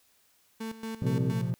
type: tone with tremolo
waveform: 35% pulse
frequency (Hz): 223.2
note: A3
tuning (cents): +25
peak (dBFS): -32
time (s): 0.6-1.51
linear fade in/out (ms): 10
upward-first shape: square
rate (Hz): 4.3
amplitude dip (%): 75
type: harmonic tone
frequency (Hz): 65.4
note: C2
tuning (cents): 0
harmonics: 2 / 3 / 4 / 5 / 6 / 7 / 8 / 9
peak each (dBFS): -28 / -38 / -33 / -45 / -37 / -39 / -49 / -51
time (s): 1.01-1.35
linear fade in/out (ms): 50
type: chord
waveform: triangle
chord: Bb suspended second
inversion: none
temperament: equal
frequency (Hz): 116.54 / 130.81 / 174.61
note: Bb2 / C3 / F3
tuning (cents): 0 / 0 / 0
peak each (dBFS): -30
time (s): 1.02-1.54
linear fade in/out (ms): 0
effects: white hiss -66 dBFS RMS until 1.59 s